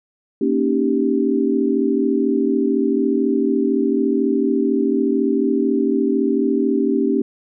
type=chord; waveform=sine; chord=Eb dominant seventh; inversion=second; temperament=equal; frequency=233.1 / 277.2 / 311.1 / 392 Hz; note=Bb3 / Db4 / Eb4 / G4; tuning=0 / 0 / 0 / 0 cents; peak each=-21 / -19 / -23 / -20 dBFS; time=0.41-7.22 s; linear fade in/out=5 ms; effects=none